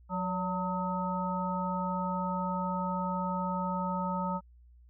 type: harmonic tone with a mistuned harmonic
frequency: 181.6 Hz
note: F#3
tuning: 32 cents flat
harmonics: 1 / 3 / 5 / 7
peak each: -33 / -39 / -34 / -37 dBFS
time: 0.09-4.41 s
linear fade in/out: 50 ms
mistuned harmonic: 3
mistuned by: +74 cents
effects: added 60 Hz sine -54 dBFS peak until 4.89 s